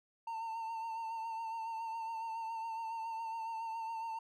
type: tone with vibrato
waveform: triangle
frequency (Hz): 904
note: A5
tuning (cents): +47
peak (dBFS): -36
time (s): 0.27-4.19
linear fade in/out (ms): 5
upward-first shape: sine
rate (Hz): 7.2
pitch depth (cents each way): 32
effects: none